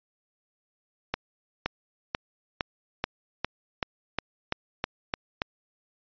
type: accelerating click train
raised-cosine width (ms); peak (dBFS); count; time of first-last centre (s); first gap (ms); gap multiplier
0.3; -10; 12; 1.14-5.419; 520; 0.94
effects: resampled to 11025 Hz